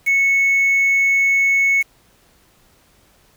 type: tone with quantisation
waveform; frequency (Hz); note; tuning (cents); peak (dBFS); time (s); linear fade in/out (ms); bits
sine; 2205; C#7; -10; -12; 0.06-1.83; 20; 5
effects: pink hiss -55 dBFS RMS until 3.36 s